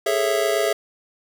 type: chord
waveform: square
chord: A major seventh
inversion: third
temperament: just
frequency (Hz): 412.5 / 440 / 550 / 660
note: G#4 / A4 / C#5 / E5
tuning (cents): -12 / 0 / -14 / +2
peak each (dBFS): -24 / -28 / -27 / -23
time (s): 0.06-0.73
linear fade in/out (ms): 5
effects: none